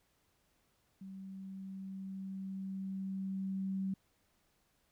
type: tone with level ramp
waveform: sine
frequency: 192 Hz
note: G3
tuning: 36 cents flat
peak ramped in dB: -45 to -33 dBFS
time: 1.01-3.94 s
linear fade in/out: 5 ms
effects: pink hiss -75 dBFS RMS until 4.91 s